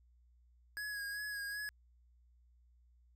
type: tone with vibrato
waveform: square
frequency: 1661.2 Hz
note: G#6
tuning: in tune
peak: -40 dBFS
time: 0.77-1.69 s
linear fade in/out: 0 ms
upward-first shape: sine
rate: 2.6 Hz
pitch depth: 33 cents each way
effects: added 60 Hz sine -64 dBFS peak until 3.15 s